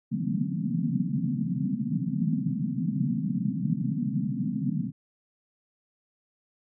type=band-pass noise; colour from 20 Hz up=white; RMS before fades=-28 dBFS; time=0.11-4.92 s; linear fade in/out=20 ms; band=130 to 260 Hz; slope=96 dB/octave; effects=none